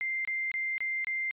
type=tone bursts; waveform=sine; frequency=2093 Hz; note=C7; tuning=in tune; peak=-29 dBFS; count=5; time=0.01-1.31 s; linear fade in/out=0 ms; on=240 ms; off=25 ms; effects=resampled to 8000 Hz